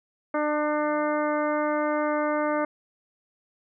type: harmonic tone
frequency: 299.8 Hz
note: D4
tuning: 36 cents sharp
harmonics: 1 / 2 / 3 / 4 / 5 / 6 / 7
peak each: -28 / -26 / -32 / -31 / -35 / -41 / -39 dBFS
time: 0.34-2.65 s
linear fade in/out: 5 ms
effects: none